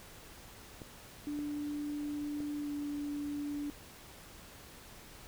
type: clicks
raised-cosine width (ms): 2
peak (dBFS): -32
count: 3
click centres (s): 0.818 / 1.39 / 2.404
type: tone with pitch glide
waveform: sine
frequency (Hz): 293.7 to 290.8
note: D4 to D4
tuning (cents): 0 to -17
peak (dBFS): -35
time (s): 1.27-3.7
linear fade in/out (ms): 0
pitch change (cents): -17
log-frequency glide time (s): 2.61-2.68
effects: pink hiss -53 dBFS RMS until 5.27 s